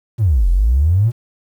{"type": "exponential two-way sweep", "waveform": "triangle", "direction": "down then up", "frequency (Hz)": [123.47, 41.27, 123.47], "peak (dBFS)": -6, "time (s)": [0.18, 1.12], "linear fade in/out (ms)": 50, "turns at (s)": 0.49, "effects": ["tanh soft clip ceiling -8 dBFS", "8-bit"]}